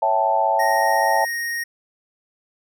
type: chord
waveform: sine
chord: A dominant seventh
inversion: first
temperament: equal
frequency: 554.4 / 659.3 / 784 / 880 Hz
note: C#5 / E5 / G5 / A5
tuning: 0 / 0 / 0 / 0 cents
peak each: -25 / -22 / -22 / -19 dBFS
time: 0.02-1.25 s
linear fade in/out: 5 ms
type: tone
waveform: square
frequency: 1864.7 Hz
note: A#6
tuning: in tune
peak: -24 dBFS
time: 0.59-1.64 s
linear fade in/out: 10 ms
effects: none